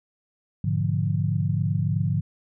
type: chord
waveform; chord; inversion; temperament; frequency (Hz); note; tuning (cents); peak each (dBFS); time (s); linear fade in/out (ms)
sine; G# diminished seventh; none; equal; 103.83 / 123.47 / 146.83 / 174.61; G#2 / B2 / D3 / F3; 0 / 0 / 0 / 0; -25 / -31 / -25 / -28; 0.64-2.21; 5
effects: none